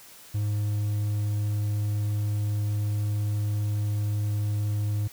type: tone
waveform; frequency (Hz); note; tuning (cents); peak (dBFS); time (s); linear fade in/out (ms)
triangle; 104.3; G#2; +8; -22; 0.34-5.08; 10
effects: white hiss -49 dBFS RMS until 5.12 s